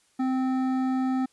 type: tone with hard clipping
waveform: sine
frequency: 260 Hz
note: C4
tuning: 11 cents flat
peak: -25 dBFS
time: 0.19-1.26 s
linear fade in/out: 10 ms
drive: 11 dB
effects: white hiss -65 dBFS RMS until 1.32 s + resampled to 24000 Hz